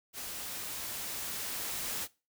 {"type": "noise with level ramp", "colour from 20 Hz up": "white", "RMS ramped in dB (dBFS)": [-41, -36], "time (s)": [0.13, 2.08], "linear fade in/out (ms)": 50, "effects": ["noise-tail reverb RT60 0.3 s tail -21 dB re dry"]}